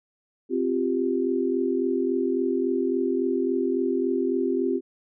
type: chord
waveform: sine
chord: C suspended fourth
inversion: none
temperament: just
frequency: 261.6 / 348.8 / 392.4 Hz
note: C4 / F4 / G4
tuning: 0 / -2 / +2 cents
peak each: -26 dBFS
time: 0.49-4.81 s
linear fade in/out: 50 ms
effects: none

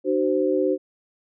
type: tone cluster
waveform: sine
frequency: 301.1 / 377.6 / 519 Hz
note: D4 / F#4 / C5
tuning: +43 / +35 / -14 cents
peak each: -24 / -22 / -23 dBFS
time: 0.04-0.78 s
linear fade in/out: 50 ms
effects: none

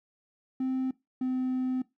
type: tone pair in turn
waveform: triangle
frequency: 260.5 / 256.6 Hz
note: C4 / C4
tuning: -7 / -34 cents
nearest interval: unison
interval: 27 cents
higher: first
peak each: -24 dBFS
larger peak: neither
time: 0.6-0.91 / 1.21-1.82 s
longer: second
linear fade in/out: 5 ms
effects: noise-tail reverb RT60 0.2 s tail -21 dB re dry + tanh soft clip ceiling -21 dBFS

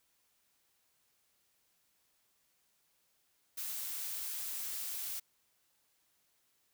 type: noise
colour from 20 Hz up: blue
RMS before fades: -40 dBFS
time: 3.57-5.2 s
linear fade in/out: 10 ms
effects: white hiss -75 dBFS RMS until 6.73 s

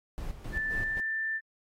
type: noise with tremolo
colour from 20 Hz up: brown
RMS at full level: -36 dBFS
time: 0.18-1 s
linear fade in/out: 0 ms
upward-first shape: square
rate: 3.8 Hz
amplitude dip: 60%
type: tone with pitch glide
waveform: sine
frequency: 1760 to 1776.3 Hz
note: A6 to A6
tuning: 0 to +16 cents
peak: -29 dBFS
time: 0.52-1.41 s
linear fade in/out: 50 ms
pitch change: +16 cents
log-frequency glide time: 0.63-0.99 s
effects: AAC 48 kbps

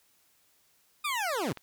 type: linear sweep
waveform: 20% pulse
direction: down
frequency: 1244.5 to 103.83 Hz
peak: -24 dBFS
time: 1.04-1.53 s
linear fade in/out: 10 ms
type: click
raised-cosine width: 0.3 ms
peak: -25 dBFS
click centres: 1.573 s
effects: white hiss -67 dBFS RMS until 1.62 s

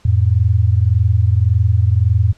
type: tone pair together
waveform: sine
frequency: 87.42 / 109.2 Hz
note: F2 / A2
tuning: +2 / -13 cents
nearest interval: major third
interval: 385 cents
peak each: -13 dBFS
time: 0.05-2.33 s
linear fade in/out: 5 ms
effects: pink hiss -52 dBFS RMS until 2.37 s + low-pass 7000 Hz 12 dB/octave

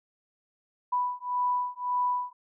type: beating tone pair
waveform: sine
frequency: 987.8 / 989.6 Hz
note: B5 / B5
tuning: 0 / +3 cents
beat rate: 1.8 Hz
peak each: -29 dBFS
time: 0.92-2.33 s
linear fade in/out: 10 ms
effects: none

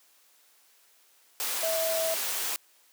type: tone in noise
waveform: sine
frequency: 650 Hz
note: E5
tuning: 24 cents flat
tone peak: -27 dBFS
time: 1.63-2.14 s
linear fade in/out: 0 ms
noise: white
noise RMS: -31 dBFS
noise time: 1.4-2.56 s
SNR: +1 dB
effects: white hiss -62 dBFS RMS until 2.92 s + high-pass 400 Hz 12 dB/octave

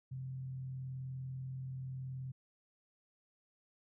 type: tone with frequency modulation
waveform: sine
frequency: 130.8 Hz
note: C3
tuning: in tune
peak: -40 dBFS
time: 0.11-2.32 s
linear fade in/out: 10 ms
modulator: 40.8 Hz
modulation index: 0.24
effects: none

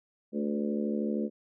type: harmonic tone with a mistuned harmonic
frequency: 73 Hz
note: D2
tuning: 10 cents flat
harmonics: 3 / 4 / 5 / 6 / 7 / 8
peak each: -30 / -36 / -36 / -40 / -38 / -44 dBFS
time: 0.32-1.3 s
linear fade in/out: 50 ms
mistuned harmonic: 7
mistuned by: -21 cents
effects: none

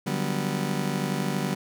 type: chord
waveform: 35% pulse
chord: G major seventh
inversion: second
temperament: just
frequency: 147 / 183.75 / 196 / 245 Hz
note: D3 / F#3 / G3 / B3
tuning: +2 / -12 / 0 / -14 cents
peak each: -29 / -30 / -29 / -31 dBFS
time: 0.06-1.55 s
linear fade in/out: 10 ms
effects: none

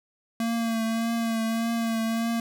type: tone with vibrato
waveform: square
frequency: 227.8 Hz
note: A#3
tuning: 40 cents flat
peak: -25 dBFS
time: 0.4-2.4 s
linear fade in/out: 2 ms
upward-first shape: triangle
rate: 1.7 Hz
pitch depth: 31 cents each way
effects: none

